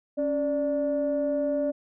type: tone pair together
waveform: sine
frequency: 277.2 / 587.4 Hz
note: C#4 / D5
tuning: 0 / 0 cents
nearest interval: octave + minor second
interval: 1300 cents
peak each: -27 / -24 dBFS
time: 0.17-1.72 s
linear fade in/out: 20 ms
effects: tanh soft clip ceiling -18 dBFS